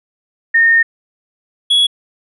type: tone pair in turn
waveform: sine / triangle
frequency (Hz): 1833 / 3360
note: A#6 / G#7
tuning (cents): -30 / +19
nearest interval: minor seventh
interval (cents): 1049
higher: second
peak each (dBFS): -7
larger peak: neither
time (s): 0.54-0.83 / 1.7-1.87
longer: first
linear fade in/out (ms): 10
effects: resampled to 32000 Hz